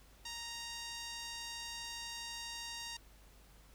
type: tone with band-pass filter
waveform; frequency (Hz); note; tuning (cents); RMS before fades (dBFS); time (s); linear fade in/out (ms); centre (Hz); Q
sawtooth; 932.3; A#5; 0; -45; 0.25-2.97; 5; 5000; 1.2
effects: added 50 Hz sine -60 dBFS peak until 3.74 s + pink hiss -64 dBFS RMS until 3.74 s